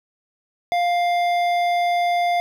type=tone with hard clipping; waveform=sine; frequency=700 Hz; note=F5; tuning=4 cents sharp; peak=-19 dBFS; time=0.72-2.4 s; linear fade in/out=0 ms; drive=11 dB; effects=none